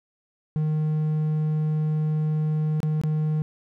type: tone with dropouts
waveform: triangle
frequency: 154.2 Hz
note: D#3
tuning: 15 cents flat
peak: -19 dBFS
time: 0.56-3.42 s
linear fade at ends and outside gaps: 0 ms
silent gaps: 2.803-2.831 / 3.014-3.036 s
effects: none